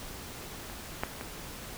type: clicks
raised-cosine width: 0.5 ms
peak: -28 / -14 / -23 dBFS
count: 3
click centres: 0.699 / 1.035 / 1.211 s
effects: pink hiss -43 dBFS RMS until 1.77 s